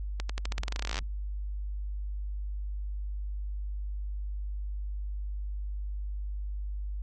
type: accelerating click train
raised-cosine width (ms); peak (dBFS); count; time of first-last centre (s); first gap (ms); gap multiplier
0.2; -17; 22; 0.2-0.989; 95; 0.89
effects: added 50 Hz sine -32 dBFS peak until 7.02 s + AAC 32 kbps